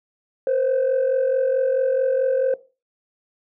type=tone pair together; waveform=sine; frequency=482.4 / 527 Hz; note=B4 / C5; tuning=-41 / +12 cents; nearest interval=major second; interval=153 cents; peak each=-22 / -17 dBFS; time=0.47-2.54 s; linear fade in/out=2 ms; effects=noise-tail reverb RT60 0.3 s tail -18 dB re dry + tanh soft clip ceiling -14 dBFS